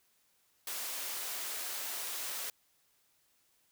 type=high-pass noise; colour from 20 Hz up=white; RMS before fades=-39 dBFS; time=0.67-2.5 s; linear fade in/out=2 ms; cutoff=430 Hz; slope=12 dB/octave; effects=white hiss -72 dBFS RMS until 3.71 s